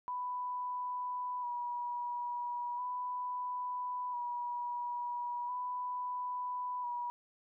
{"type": "tone with vibrato", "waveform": "sine", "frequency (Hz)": 980, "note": "B5", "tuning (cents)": -14, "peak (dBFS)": -35, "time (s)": [0.08, 7.1], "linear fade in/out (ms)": 0, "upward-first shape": "square", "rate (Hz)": 0.37, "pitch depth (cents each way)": 22, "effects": []}